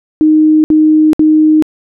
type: tone bursts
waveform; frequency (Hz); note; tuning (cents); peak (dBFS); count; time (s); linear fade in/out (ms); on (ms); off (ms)
sine; 309.7; D#4; -8; -4; 3; 0.21-1.624; 0; 430; 62
effects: none